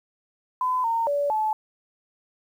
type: tone with pitch steps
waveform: sine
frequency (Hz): 1012 / 916 / 574 / 865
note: B5 / A#5 / D5 / A5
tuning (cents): +42 / -31 / -40 / -30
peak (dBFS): -21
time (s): 0.61-1.53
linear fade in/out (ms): 2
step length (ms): 230
effects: 9-bit